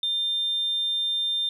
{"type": "tone", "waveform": "sine", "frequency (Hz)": 3600, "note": "A7", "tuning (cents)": 39, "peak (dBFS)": -22, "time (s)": [0.03, 1.49], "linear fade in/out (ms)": 2, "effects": ["tanh soft clip ceiling -19 dBFS", "10-bit"]}